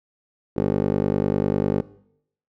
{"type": "tone with band-pass filter", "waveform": "15% pulse", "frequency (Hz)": 50, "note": "G1", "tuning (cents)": 35, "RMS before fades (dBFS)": -22, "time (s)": [0.56, 1.82], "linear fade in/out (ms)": 20, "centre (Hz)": 350, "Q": 2.9, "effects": ["noise-tail reverb RT60 0.7 s tail -19 dB re dry"]}